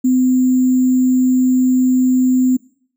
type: tone with sample-and-hold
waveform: sine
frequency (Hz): 255.3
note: C4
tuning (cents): -42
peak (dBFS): -10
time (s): 0.04-2.57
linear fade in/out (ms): 10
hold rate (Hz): 7350
effects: noise-tail reverb RT60 0.6 s tail -23 dB re dry